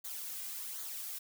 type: noise with flanger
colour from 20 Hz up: blue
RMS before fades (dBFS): -42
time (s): 0.04-1.19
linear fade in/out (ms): 10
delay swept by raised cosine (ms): 0.37 to 2.27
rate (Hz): 1.3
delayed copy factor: -0.55
effects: none